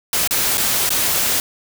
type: noise with dropouts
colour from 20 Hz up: white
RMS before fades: -18 dBFS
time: 0.13-1.4 s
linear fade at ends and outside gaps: 1 ms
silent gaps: 0.275-0.309 / 0.573-0.579 / 0.892-0.904 s
effects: none